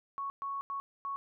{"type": "tone bursts at uneven times", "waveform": "sine", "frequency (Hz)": 1108.7, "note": "C#6", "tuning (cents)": 0, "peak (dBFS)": -34, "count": 4, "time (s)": [[0.18, 0.3], [0.42, 0.61], [0.7, 0.8], [1.05, 1.16]], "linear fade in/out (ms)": 0, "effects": []}